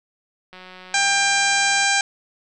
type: click train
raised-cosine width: 0.3 ms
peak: -25 dBFS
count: 243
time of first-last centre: 0.53-1.845 s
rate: 184 Hz
type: harmonic tone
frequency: 795 Hz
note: G5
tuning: 24 cents sharp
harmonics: 1 / 2 / 3 / 4 / 5 / 6 / 7 / 8 / 9 / 10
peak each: -23 / -21 / -23 / -29 / -27 / -30 / -29 / -27 / -30 / -29 dBFS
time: 0.94-2.01 s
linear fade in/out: 2 ms
effects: none